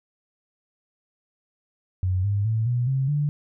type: tone with pitch steps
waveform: sine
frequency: 92.4 / 101.35 / 111.16 / 121.92 / 133.73 / 146.68 Hz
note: F#2 / G#2 / A2 / B2 / C3 / D3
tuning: -2 / -42 / +18 / -22 / +38 / -2 cents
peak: -20 dBFS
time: 2.03-3.29 s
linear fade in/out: 0 ms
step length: 210 ms
effects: none